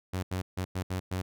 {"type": "tone bursts at uneven times", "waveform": "sawtooth", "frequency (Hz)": 92.5, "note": "F#2", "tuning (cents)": 0, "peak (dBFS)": -26, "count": 6, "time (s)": [[0.13, 0.23], [0.31, 0.42], [0.57, 0.65], [0.75, 0.83], [0.9, 1], [1.11, 1.22]], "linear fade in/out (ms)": 10, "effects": []}